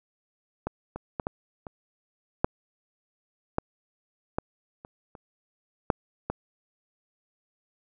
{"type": "clicks", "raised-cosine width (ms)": 1, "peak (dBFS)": [-15, -21, -15, -15, -24, -6, -10, -12, -28, -30, -6, -14], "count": 12, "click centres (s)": [0.67, 0.96, 1.198, 1.269, 1.668, 2.445, 3.584, 4.385, 4.849, 5.152, 5.902, 6.3], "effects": []}